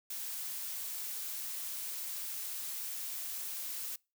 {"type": "noise", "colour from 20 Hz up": "blue", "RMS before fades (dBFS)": -40, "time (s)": [0.1, 3.96], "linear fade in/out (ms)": 5, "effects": ["noise-tail reverb RT60 0.3 s tail -26 dB re dry"]}